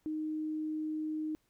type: tone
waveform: sine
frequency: 310 Hz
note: D#4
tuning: 6 cents flat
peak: -33 dBFS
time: 0.06-1.35 s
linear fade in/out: 0 ms
effects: pink hiss -75 dBFS RMS until 1.49 s